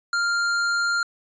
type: tone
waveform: square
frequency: 1396.9 Hz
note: F6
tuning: in tune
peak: -21 dBFS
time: 0.13-1.03 s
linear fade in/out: 2 ms
effects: resampled to 16000 Hz